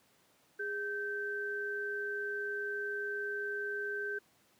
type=tone pair together; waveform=sine; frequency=411.1 / 1552 Hz; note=G#4 / G6; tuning=-18 / -18 cents; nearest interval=octave + major seventh; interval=2300 cents; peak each=-39 / -36 dBFS; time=0.59-4.19 s; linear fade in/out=10 ms; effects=pink hiss -68 dBFS RMS until 4.59 s + high-pass 150 Hz 12 dB/octave